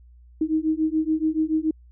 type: beating tone pair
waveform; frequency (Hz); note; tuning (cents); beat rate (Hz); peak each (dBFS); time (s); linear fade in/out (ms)
sine; 311.1 / 318.1; D#4 / D#4; 0 / +38; 7; -23; 0.41-1.71; 5
effects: added 60 Hz sine -47 dBFS peak until 1.91 s